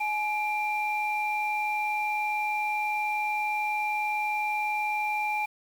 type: tone pair together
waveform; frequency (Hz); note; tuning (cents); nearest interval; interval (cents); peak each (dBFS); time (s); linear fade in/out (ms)
sine; 845.4 / 2372; G#5 / D7; +31 / +17; octave + tritone; 1786; -27 / -29; 0-5.46; 10
effects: tanh soft clip ceiling -19 dBFS + 8-bit